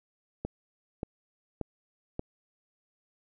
click train, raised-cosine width 2 ms, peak -19 dBFS, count 4, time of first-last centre 0.45-2.194 s, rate 1.72 Hz, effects none

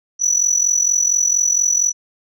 sine tone with amplitude modulation, 5920 Hz, F#8, in tune, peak -8 dBFS, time 0.19-1.93 s, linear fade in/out 50 ms, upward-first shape sine, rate 44.3 Hz, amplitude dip 85%, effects tanh soft clip ceiling -9 dBFS

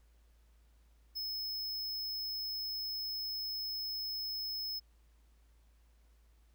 square tone, 5190 Hz, E8, 28 cents flat, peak -37 dBFS, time 1.15-4.8 s, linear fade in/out 20 ms, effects added 56 Hz sine -62 dBFS peak until 6.54 s + pink hiss -75 dBFS RMS until 6.54 s

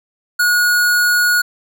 square tone, 1450 Hz, F#6, 35 cents flat, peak -12 dBFS, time 0.39-1.42 s, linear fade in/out 10 ms, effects none

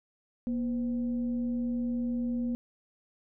sine tone with frequency modulation, 239.5 Hz, A#3, 47 cents sharp, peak -28 dBFS, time 0.47-2.55 s, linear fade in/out 0 ms, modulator 274 Hz, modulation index 0.3, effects none

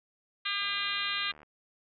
harmonic tone, 402.5 Hz, G4, 46 cents sharp, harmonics 3 / 4 / 5 / 6 / 7 / 8 / 9 / 10, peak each -38 / -38 / -38 / -38 / -38 / -38 / -38 / -38 dBFS, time 0.45-1.32 s, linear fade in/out 10 ms
click train, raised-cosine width 0.5 ms, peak -38 dBFS, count 62, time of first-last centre 0.62-1.431 s, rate 75.2 Hz
effects none

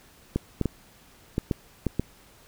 clicks, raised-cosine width 3 ms, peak -11 dBFS, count 7, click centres 0.36 / 0.613 / 0.657 / 1.381 / 1.512 / 1.867 / 1.996 s, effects pink hiss -55 dBFS RMS until 2.47 s

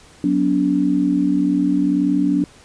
sine chord, B minor, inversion second, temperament equal with one note detuned, 185 / 246.9 / 287.3 Hz, F#3 / B3 / D4, 0 / 0 / -38 cents, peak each -21 / -22 / -16 dBFS, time 0.24-2.44 s, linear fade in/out 2 ms, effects pink hiss -47 dBFS RMS until 2.64 s + resampled to 22050 Hz

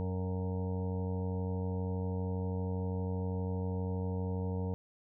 harmonic tone with a mistuned harmonic, 92.5 Hz, F#2, in tune, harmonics 1 / 2 / 3 / 5 / 6 / 7 / 8 / 9 / 10, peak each -34 / -38 / -46 / -41 / -52 / -54 / -55 / -54 / -51 dBFS, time 0-4.74 s, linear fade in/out 0 ms, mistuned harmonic 6, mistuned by +17 cents, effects none

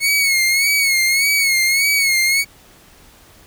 sawtooth tone with vibrato, 2190 Hz, C#7, 22 cents flat, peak -10 dBFS, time 0-2.45 s, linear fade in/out 50 ms, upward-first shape sine, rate 1.7 Hz, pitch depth 69 cents each way, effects pink hiss -47 dBFS RMS until 3.46 s

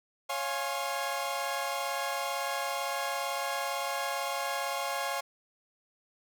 sawtooth chord, Db major seventh, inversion none, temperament equal with one note detuned, 554.4 / 698.5 / 830.6 / 1071 Hz, Db5 / F5 / Ab5 / C6, 0 / 0 / 0 / +40 cents, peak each -33 dBFS, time 0.29-5.21 s, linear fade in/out 10 ms, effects none

